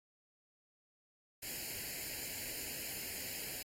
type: noise with comb filter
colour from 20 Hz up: white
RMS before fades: -43 dBFS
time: 1.42-3.63 s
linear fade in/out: 10 ms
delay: 0.42 ms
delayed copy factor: +0.8
effects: AAC 48 kbps